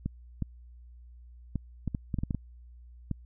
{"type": "clicks", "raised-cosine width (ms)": 5, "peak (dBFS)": -18, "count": 11, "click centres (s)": [0.06, 0.423, 1.557, 1.877, 1.948, 2.142, 2.187, 2.235, 2.308, 2.347, 3.113], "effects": ["added 60 Hz sine -48 dBFS peak until 3.25 s"]}